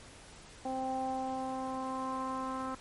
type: tone with low-pass filter sweep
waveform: sawtooth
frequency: 261.6 Hz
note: C4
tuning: in tune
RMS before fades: -36 dBFS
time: 0.65-2.75 s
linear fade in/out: 5 ms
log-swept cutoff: 730 to 1200 Hz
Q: 6
effects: pink hiss -53 dBFS RMS until 2.8 s + MP3 48 kbps